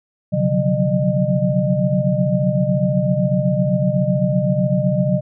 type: tone cluster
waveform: sine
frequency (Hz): 129.9 / 144.2 / 179.6 / 187.5 / 607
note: C3 / D3 / F3 / F#3 / D#5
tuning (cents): -12 / -31 / +49 / +23 / -43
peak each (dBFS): -21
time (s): 0.32-5.21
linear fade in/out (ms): 20
effects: none